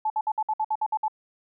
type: tone bursts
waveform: sine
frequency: 865 Hz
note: A5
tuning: 30 cents flat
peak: -22 dBFS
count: 10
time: 0.05-1.082 s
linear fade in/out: 5 ms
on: 51 ms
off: 58 ms
effects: none